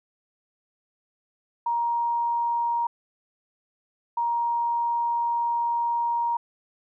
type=tone pair in turn; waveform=sine; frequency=941 / 941 Hz; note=A#5 / A#5; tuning=+16 / +16 cents; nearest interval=unison; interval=0 cents; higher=neither; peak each=-22 dBFS; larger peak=neither; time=1.66-2.87 / 4.17-6.37 s; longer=second; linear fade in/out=5 ms; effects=none